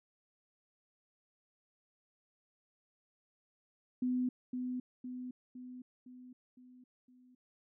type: tone with echo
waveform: sine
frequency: 251.2 Hz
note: B3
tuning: 30 cents sharp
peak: -30 dBFS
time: 4.02-4.29 s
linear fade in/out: 5 ms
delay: 510 ms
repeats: 6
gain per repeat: -5 dB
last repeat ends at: 7.35 s
effects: none